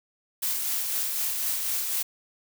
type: noise with tremolo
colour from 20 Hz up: blue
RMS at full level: -27 dBFS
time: 0.42-2.03 s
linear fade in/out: 10 ms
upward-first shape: sine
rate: 4 Hz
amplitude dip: 30%
effects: none